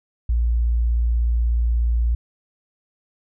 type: tone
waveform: sine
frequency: 58.27 Hz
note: A#1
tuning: in tune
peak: -16 dBFS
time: 0.29-2.15 s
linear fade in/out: 5 ms
effects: none